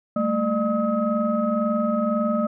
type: tone cluster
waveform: sine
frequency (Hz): 202.4 / 224.3 / 602 / 1273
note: G#3 / A3 / D5 / D#6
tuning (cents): -44 / +34 / +43 / +39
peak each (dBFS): -28 / -22 / -24 / -28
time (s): 0.16-2.47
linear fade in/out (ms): 5
effects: tanh soft clip ceiling -10 dBFS